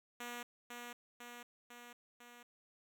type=tone with echo; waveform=5% pulse; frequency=241 Hz; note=B3; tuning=42 cents flat; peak=-32 dBFS; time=0.2-0.43 s; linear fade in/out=5 ms; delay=500 ms; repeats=4; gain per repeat=-3 dB; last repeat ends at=2.43 s; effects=none